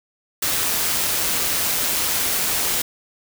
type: noise with amplitude modulation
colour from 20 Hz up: white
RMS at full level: -20 dBFS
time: 0.42-2.82 s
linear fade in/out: 5 ms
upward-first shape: sine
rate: 167 Hz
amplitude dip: 30%
effects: none